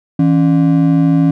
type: ring-modulated tone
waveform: triangle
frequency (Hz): 220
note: A3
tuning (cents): 0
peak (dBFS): -3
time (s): 0.19-1.31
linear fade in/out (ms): 5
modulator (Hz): 56.6
effects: none